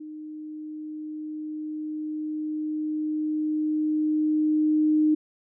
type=tone with level ramp; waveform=sine; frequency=307 Hz; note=D#4; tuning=23 cents flat; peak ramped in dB=-36 to -17 dBFS; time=0-5.15 s; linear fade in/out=10 ms; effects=none